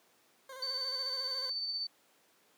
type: tone with vibrato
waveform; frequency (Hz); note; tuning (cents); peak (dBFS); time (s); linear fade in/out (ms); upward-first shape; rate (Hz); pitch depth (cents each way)
20% pulse; 523; C5; -1; -40; 0.49-1.5; 5; square; 14; 40
type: tone with tremolo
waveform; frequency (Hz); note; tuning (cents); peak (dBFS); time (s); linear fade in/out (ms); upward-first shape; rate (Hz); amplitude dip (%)
sine; 4544; C#8; +42; -32; 0.62-1.87; 5; triangle; 16; 40
effects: pink hiss -67 dBFS RMS until 2.57 s + high-pass 300 Hz 12 dB/octave